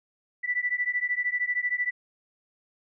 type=beating tone pair; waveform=sine; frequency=1965 / 1978 Hz; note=B6 / B6; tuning=-9 / +2 cents; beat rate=13 Hz; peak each=-28 dBFS; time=0.43-1.91 s; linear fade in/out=20 ms; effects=none